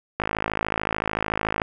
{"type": "click train", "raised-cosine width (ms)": 0.5, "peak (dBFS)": -8, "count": 77, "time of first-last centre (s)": [0.2, 1.618], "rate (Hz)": 53.6, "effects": []}